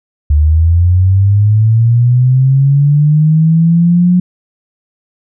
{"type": "linear sweep", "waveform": "sine", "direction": "up", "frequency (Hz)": [72.5, 181.1], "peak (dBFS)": -5, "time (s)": [0.3, 4.2], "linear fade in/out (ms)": 5, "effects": []}